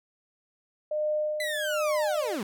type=tone with tremolo; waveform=sine; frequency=607 Hz; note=D#5; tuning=43 cents flat; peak=-24 dBFS; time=0.91-2.35 s; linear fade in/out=5 ms; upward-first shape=sine; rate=1.2 Hz; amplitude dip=60%
type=linear sweep; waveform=30% pulse; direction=down; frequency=2032 to 179.1 Hz; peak=-27 dBFS; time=1.4-2.43 s; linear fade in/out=2 ms
effects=none